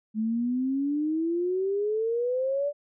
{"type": "exponential sweep", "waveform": "sine", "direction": "up", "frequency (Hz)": [213.9, 587.3], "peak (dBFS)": -24, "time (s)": [0.14, 2.73], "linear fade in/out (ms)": 50, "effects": []}